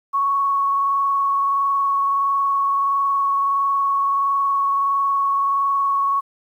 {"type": "tone with frequency modulation", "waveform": "sine", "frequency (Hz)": 1108.7, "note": "C#6", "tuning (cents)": 0, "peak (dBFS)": -16, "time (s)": [0.13, 6.21], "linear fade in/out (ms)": 20, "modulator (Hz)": 21.5, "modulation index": 0.54, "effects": ["9-bit"]}